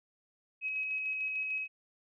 sine tone with tremolo, 2549 Hz, D#7, 41 cents sharp, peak -31 dBFS, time 0.61-1.68 s, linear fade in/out 50 ms, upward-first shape square, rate 6.7 Hz, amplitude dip 25%, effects none

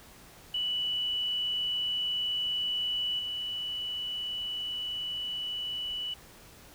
sine tone with level steps, 2960 Hz, F#7, in tune, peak -28 / -32 dBFS, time 0.54-6.14 s, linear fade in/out 5 ms, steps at 3.19 s, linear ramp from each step 2 ms, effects pink hiss -53 dBFS RMS until 6.74 s

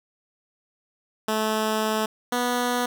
10% pulse tone pair in turn, 217.3 / 245.1 Hz, A3 / B3, -21 / -13 cents, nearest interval major second, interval 208 cents, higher second, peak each -14 dBFS, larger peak neither, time 1.28-2.06 / 2.32-2.86 s, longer first, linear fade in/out 5 ms, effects none

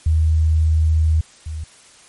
sine tone pair in turn, 79.1 / 78.33 Hz, D#2 / D#2, +29 / +12 cents, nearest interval unison, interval 17 cents, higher first, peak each -12 / -24 dBFS, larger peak first, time 0.06-1.21 / 1.46-1.64 s, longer first, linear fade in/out 5 ms, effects white hiss -47 dBFS RMS until 2.08 s + MP3 48 kbps

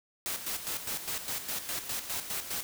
white noise with tremolo, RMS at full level -34 dBFS, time 0.26-2.63 s, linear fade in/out 0 ms, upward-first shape square, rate 4.9 Hz, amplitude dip 60%, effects none

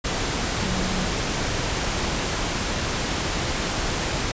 sine tone in noise, 185 Hz, F#3, in tune, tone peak -28 dBFS, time 0.62-1.06 s, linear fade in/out 10 ms, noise pink, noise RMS -25 dBFS, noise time 0.04-4.32 s, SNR -6 dB, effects resampled to 16000 Hz

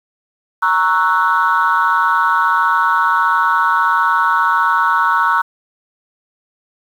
sine chord, F# dominant seventh, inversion first, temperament equal, 932.3 / 1108.7 / 1318.5 / 1480 Hz, A#5 / C#6 / E6 / F#6, 0 / 0 / 0 / 0 cents, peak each -16 dBFS, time 0.62-5.42 s, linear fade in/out 10 ms, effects tanh soft clip ceiling -4 dBFS + 7-bit

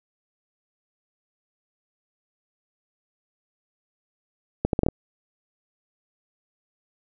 accelerating click train, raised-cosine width 2 ms, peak -7 dBFS, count 6, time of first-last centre 4.65-4.886 s, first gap 82 ms, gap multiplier 0.72, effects none

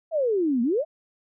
sine exponential two-way sweep, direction down then up, 678 to 225.6 to 678 Hz, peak -20 dBFS, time 0.11-0.85 s, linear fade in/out 50 ms, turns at 0.62 s, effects none

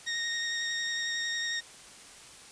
20% pulse tone with vibrato, 1861 Hz, A#6, 3 cents flat, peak -25 dBFS, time 0.06-1.61 s, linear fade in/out 20 ms, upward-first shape sine, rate 11 Hz, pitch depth 13 cents each way, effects white hiss -50 dBFS RMS until 2.51 s + resampled to 22050 Hz

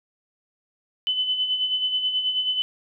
sine tone with tremolo, 3019 Hz, F#7, 34 cents sharp, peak -19 dBFS, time 1.07-2.62 s, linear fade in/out 0 ms, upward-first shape sine, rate 9.3 Hz, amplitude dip 55%, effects none

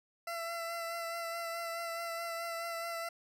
20% pulse tone with vibrato, 673 Hz, E5, 36 cents sharp, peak -32 dBFS, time 0.27-3.09 s, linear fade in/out 5 ms, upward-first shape sine, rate 4.7 Hz, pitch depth 18 cents each way, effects none

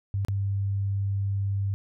sine tone with dropouts, 99 Hz, G2, 18 cents sharp, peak -24 dBFS, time 0.14-1.74 s, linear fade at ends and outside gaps 0 ms, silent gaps 0.249-0.284 s, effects none

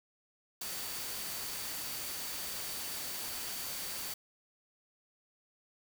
sine tone in noise, 4571 Hz, D8, 48 cents flat, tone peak -48 dBFS, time 0.61-4.14 s, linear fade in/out 5 ms, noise white, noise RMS -40 dBFS, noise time 0.61-4.14 s, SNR -11 dB, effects none

